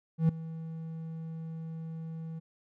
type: tone with ADSR envelope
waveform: triangle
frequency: 162.1 Hz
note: E3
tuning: 29 cents flat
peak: -17 dBFS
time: 0.18-2.4 s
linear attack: 110 ms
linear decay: 4 ms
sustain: -18 dB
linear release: 18 ms
effects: none